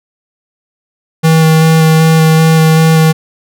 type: tone with vibrato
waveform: square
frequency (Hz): 160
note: D#3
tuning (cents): +49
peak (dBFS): -5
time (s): 1.23-3.13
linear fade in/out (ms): 20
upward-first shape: square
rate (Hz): 2.6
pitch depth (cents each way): 9
effects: none